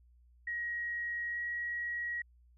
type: tone with pitch glide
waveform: sine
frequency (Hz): 1895 to 1906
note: A#6 to A#6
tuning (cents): +28 to +38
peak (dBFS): -34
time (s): 0.47-2.22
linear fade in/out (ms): 5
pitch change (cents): +10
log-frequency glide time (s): 1.31-1.38
effects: added 60 Hz sine -60 dBFS peak until 2.57 s